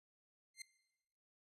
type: tone with exponential growth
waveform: 15% pulse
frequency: 2093 Hz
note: C7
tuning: in tune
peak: -37 dBFS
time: 0.54-0.62 s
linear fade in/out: 5 ms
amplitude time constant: 17 ms
effects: noise-tail reverb RT60 1.0 s tail -17 dB re dry + resampled to 32000 Hz